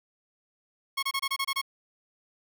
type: tone bursts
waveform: 15% pulse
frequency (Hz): 1092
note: C#6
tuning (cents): -26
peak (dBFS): -20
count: 8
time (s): 0.97-1.616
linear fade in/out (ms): 10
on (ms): 58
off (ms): 26
effects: none